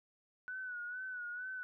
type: tone with vibrato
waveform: sine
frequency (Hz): 1480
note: F#6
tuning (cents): 0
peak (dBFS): -40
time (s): 0.48-1.63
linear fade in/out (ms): 0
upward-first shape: sine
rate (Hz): 2.2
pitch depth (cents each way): 56
effects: none